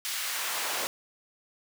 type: noise with high-pass filter sweep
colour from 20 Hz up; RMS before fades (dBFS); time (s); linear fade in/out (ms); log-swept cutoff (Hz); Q
pink; -32; 0.05-0.87; 0; 2300 to 530; 0.78
effects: none